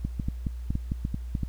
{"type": "clicks", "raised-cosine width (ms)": 5, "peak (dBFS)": -16, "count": 11, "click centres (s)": [0.05, 0.198, 0.285, 0.468, 0.705, 0.754, 0.919, 1.051, 1.144, 1.352, 1.433], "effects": ["added 60 Hz sine -33 dBFS peak until 1.48 s", "pink hiss -59 dBFS RMS until 1.48 s"]}